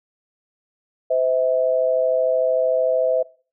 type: tone pair together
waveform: sine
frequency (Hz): 513 / 646.3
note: C5 / E5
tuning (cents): -34 / -34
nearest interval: major third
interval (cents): 400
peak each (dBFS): -19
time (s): 1.1-3.23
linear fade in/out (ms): 10
effects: noise-tail reverb RT60 0.4 s tail -22 dB re dry